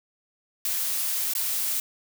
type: noise with dropouts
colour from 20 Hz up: blue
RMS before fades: -27 dBFS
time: 0.65-1.8 s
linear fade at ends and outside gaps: 1 ms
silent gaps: 1.336-1.351 s
effects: none